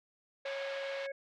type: harmonic tone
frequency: 550 Hz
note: C#5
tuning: 14 cents flat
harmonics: 1 / 3 / 4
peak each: -37 / -47 / -49 dBFS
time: 0.45-1.12 s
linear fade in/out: 5 ms
type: band-pass noise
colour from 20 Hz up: white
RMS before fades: -46 dBFS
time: 0.45-1.07 s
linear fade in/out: 10 ms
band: 550 to 3600 Hz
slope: 24 dB/octave
effects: none